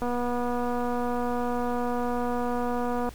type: click train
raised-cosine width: 1 ms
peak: -17 dBFS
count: 747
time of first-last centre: 0.02-3.09 s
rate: 243 Hz
effects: added 60 Hz sine -44 dBFS peak until 3.14 s + pink hiss -50 dBFS RMS until 3.14 s